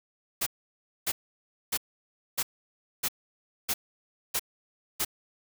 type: noise bursts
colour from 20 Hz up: white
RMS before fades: -28 dBFS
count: 8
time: 0.41-5.05 s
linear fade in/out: 10 ms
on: 55 ms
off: 600 ms
effects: none